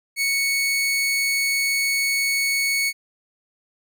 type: tone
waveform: sawtooth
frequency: 2217 Hz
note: C#7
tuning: in tune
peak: -16 dBFS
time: 0.16-2.93 s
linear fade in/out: 50 ms
effects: none